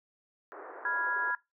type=band-pass noise; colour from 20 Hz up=pink; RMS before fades=-46 dBFS; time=0.52-1.31 s; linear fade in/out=0 ms; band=350 to 1700 Hz; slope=48 dB/octave
type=chord; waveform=sine; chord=F diminished; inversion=second; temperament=equal; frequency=987.8 / 1396.9 / 1661.2 Hz; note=Cb6 / F6 / Ab6; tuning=0 / 0 / 0 cents; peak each=-35 / -35 / -30 dBFS; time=0.85-1.35 s; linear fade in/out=2 ms
effects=noise-tail reverb RT60 0.2 s tail -20 dB re dry